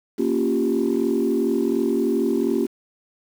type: chord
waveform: sine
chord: G half-diminished seventh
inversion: first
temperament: equal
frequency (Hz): 233.1 / 277.2 / 349.2 / 392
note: Bb3 / Db4 / F4 / G4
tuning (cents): 0 / 0 / 0 / 0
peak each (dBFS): -23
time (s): 0.18-2.67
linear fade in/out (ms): 20
effects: tanh soft clip ceiling -11 dBFS + 7-bit